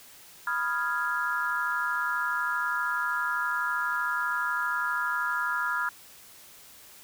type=chord; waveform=sine; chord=F half-diminished seventh; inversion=second; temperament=equal; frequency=987.8 / 1244.5 / 1396.9 / 1661.2 Hz; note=Cb6 / Eb6 / F6 / Ab6; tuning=0 / 0 / 0 / 0 cents; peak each=-33 / -34 / -29 / -32 dBFS; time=0.47-5.89 s; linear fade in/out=2 ms; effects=white hiss -51 dBFS RMS until 7.03 s